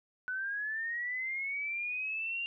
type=linear sweep; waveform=sine; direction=up; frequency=1484 to 2794 Hz; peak=-33 dBFS; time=0.28-2.46 s; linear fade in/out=0 ms; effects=none